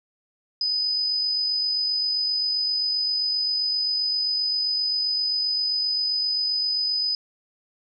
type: tone with amplitude modulation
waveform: sine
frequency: 5000 Hz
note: D#8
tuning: 8 cents sharp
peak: -20 dBFS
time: 0.61-7.15 s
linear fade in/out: 2 ms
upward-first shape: sine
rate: 47.6 Hz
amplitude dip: 30%
effects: none